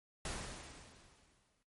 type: noise with exponential decay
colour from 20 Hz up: pink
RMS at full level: -40 dBFS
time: 0.25-1.63 s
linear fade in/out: 2 ms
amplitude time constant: 300 ms
effects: noise-tail reverb RT60 0.2 s tail -17 dB re dry + MP3 48 kbps